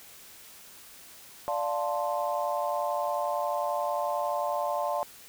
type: chord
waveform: sine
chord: D minor seventh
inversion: none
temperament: equal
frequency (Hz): 587.3 / 698.5 / 880 / 1046.5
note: D5 / F5 / A5 / C6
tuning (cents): 0 / 0 / 0 / 0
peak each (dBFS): -31 / -32 / -33 / -34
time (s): 1.48-5.03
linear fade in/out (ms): 0
effects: white hiss -50 dBFS RMS until 5.28 s